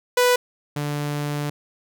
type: tone pair in turn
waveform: sawtooth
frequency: 493.9 / 146.51 Hz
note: B4 / D3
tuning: 0 / -4 cents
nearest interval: octave + major sixth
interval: 2104 cents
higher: first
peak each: -11 / -20 dBFS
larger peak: first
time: 0.17-0.36 / 0.76-1.5 s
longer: second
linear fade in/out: 5 ms
effects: none